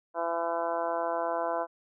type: harmonic tone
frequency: 168.3 Hz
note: E3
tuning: 36 cents sharp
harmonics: 2 / 3 / 4 / 5 / 6 / 7 / 8 / 9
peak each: -40 / -35 / -31 / -37 / -34 / -45 / -41 / -44 dBFS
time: 0.14-1.67 s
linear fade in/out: 50 ms
effects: none